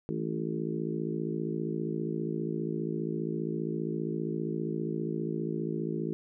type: harmonic tone with a mistuned harmonic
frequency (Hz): 55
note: A1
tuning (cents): 0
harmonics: 3 / 4 / 5 / 6 / 7 / 8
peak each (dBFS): -35 / -37 / -41 / -36 / -37 / -41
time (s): 0.09-6.13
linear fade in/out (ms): 0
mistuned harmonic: 3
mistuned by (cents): -57
effects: none